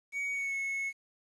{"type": "tone with pitch glide", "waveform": "triangle", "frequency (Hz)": [2248, 2192], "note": ["C#7", "C#7"], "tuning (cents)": [24, -20], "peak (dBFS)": -30, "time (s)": [0.12, 0.93], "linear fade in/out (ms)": 50, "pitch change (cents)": -44, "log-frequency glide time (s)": [0.32, 0.55], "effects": ["resampled to 24000 Hz", "10-bit"]}